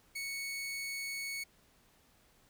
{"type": "tone", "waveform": "sawtooth", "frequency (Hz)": 2217, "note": "C#7", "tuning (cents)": 0, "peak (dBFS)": -34, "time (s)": [0.15, 1.44], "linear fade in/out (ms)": 10, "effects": ["pink hiss -67 dBFS RMS until 2.49 s"]}